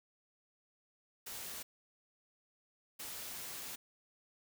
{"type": "noise bursts at uneven times", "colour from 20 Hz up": "white", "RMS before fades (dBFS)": -45, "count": 2, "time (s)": [[1.26, 1.63], [2.99, 3.76]], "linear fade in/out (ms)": 10, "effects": []}